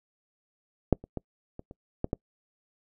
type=clicks; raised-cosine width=2 ms; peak=-6 / -29 / -19 / -26 / -30 / -14 / -14 dBFS; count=7; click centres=0.927 / 1.04 / 1.173 / 1.594 / 1.711 / 2.044 / 2.131 s; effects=noise-tail reverb RT60 0.1 s tail -26 dB re dry